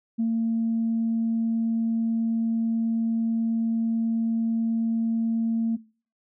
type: tone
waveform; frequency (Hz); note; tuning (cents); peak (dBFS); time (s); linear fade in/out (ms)
sine; 227.3; A#3; -43; -20; 0.18-5.77; 20
effects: noise-tail reverb RT60 0.4 s tail -21 dB re dry + tanh soft clip ceiling -17 dBFS